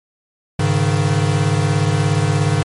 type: chord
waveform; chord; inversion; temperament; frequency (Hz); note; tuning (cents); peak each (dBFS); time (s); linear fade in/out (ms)
square; Ab suspended fourth; none; equal with one note detuned; 101.87 / 138.59 / 155.56; Ab2 / Db3 / Eb3; -33 / 0 / 0; -19; 0.59-2.63; 5
effects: MP3 48 kbps